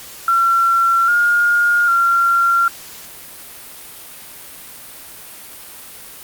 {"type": "tone with pitch steps", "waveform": "sine", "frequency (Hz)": [1360, 1420, 1377], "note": ["F6", "F6", "F6"], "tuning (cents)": [-46, 28, -25], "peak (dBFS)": -11, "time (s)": [0.28, 2.68], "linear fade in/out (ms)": 2, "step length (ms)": 800, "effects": ["white hiss -36 dBFS RMS until 6.23 s", "Opus 48 kbps"]}